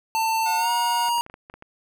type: tone with pitch glide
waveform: square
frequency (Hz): 893 to 946.1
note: A5 to A#5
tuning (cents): +25 to +25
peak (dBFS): -21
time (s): 0.15-1.21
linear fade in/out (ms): 0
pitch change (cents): +100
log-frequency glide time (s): 0.56-0.7
type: tone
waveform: 25% pulse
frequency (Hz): 725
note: F#5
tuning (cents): -35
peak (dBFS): -27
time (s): 0.45-1.1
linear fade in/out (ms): 20
type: clicks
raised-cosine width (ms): 0.5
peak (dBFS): -27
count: 8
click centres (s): 1.087 / 1.182 / 1.264 / 1.299 / 1.341 / 1.499 / 1.54 / 1.624
effects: none